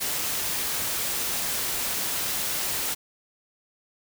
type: noise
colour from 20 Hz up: white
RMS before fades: -28 dBFS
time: 0-2.95 s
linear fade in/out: 20 ms
effects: none